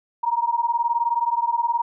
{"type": "beating tone pair", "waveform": "sine", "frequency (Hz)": [932.3, 951.3], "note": ["A#5", "A#5"], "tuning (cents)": [0, 35], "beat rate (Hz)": 19, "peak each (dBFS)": -22, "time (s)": [0.23, 1.82], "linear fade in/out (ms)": 10, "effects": []}